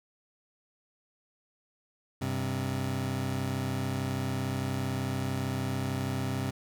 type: tone pair together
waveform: 25% pulse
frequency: 97.93 / 131.1 Hz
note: G2 / C3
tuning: -1 / +4 cents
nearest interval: perfect fourth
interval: 505 cents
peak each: -30 / -28 dBFS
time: 2.21-6.51 s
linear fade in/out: 10 ms
effects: none